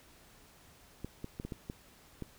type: clicks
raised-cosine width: 3 ms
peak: -26 dBFS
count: 7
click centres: 1.046 / 1.244 / 1.399 / 1.45 / 1.522 / 1.699 / 2.223 s
effects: pink hiss -60 dBFS RMS until 2.38 s